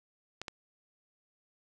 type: clicks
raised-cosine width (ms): 0.2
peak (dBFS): -21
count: 2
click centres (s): 0.416 / 0.482
effects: none